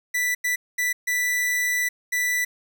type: tone bursts at uneven times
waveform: 45% pulse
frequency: 1975.5 Hz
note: B6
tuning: in tune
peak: -21 dBFS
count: 5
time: 0.14-0.35 / 0.44-0.56 / 0.78-0.93 / 1.07-1.89 / 2.12-2.45 s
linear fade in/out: 10 ms
effects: none